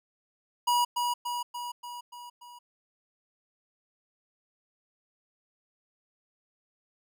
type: tone with echo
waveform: square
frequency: 967 Hz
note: B5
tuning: 37 cents flat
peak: -23 dBFS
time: 0.67-0.85 s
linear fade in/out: 10 ms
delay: 290 ms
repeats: 6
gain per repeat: -4 dB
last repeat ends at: 2.59 s
effects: none